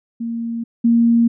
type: tone pair in turn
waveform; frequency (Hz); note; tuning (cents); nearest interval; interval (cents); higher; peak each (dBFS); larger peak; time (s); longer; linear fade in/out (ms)
sine; 231.5 / 233.1; A#3 / A#3; -12 / 0; unison; 12; second; -21 / -10; second; 0.2-0.64 / 0.84-1.28; neither; 10
effects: none